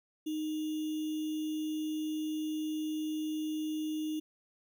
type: tone with sample-and-hold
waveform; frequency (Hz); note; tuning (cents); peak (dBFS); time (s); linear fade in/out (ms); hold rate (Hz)
sine; 309.5; D#4; -9; -32; 0.26-4.2; 10; 3150
effects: none